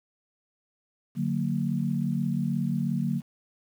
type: chord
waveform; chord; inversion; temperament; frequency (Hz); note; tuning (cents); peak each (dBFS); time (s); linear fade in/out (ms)
sine; D augmented; none; just; 146.83 / 183.54 / 229.4; D3 / F#3 / A#3; 0 / -14 / -28; -29; 1.15-3.22; 50
effects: 9-bit